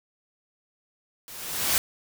white noise with level ramp, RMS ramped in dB -43 to -21 dBFS, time 1.28-1.78 s, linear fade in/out 0 ms, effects none

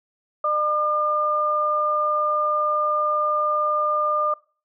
sine tone pair together, 603 / 1204.4 Hz, D5 / D6, +46 / +43 cents, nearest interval octave, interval 1197 cents, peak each -25 / -20 dBFS, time 0.44-4.34 s, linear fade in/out 5 ms, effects noise-tail reverb RT60 0.4 s tail -23 dB re dry

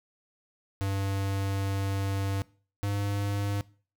square tone pair in turn, 98 / 100.99 Hz, G2 / G#2, 0 / -48 cents, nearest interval minor second, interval 52 cents, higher second, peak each -28 dBFS, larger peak neither, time 0.81-2.42 / 2.83-3.61 s, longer first, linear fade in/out 0 ms, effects noise-tail reverb RT60 0.4 s tail -21 dB re dry

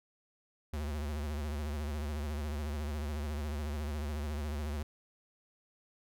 square tone with vibrato, 74.1 Hz, D2, 16 cents sharp, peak -35 dBFS, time 0.73-4.83 s, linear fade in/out 5 ms, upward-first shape sine, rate 14 Hz, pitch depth 90 cents each way, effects none

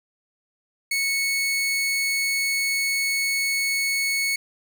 sawtooth tone, 2207 Hz, C#7, 8 cents flat, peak -18 dBFS, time 0.91-4.36 s, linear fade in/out 5 ms, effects none

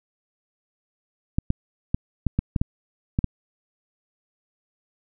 clicks, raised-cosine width 5 ms, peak -8 dBFS, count 9, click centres 1.385 / 1.504 / 1.945 / 2.267 / 2.39 / 2.562 / 2.615 / 3.189 / 3.243 s, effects none

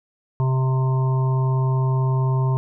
harmonic tone, 130.81 Hz, C3, in tune, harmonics 1 / 3 / 5 / 7 / 8, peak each -17 / -31 / -36 / -32 / -34 dBFS, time 0.4-2.57 s, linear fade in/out 0 ms, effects none

